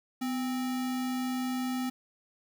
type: tone with sample-and-hold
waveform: sine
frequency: 252.3 Hz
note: B3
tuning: 37 cents sharp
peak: -29 dBFS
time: 0.21-1.9 s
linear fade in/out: 10 ms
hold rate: 1050 Hz
effects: none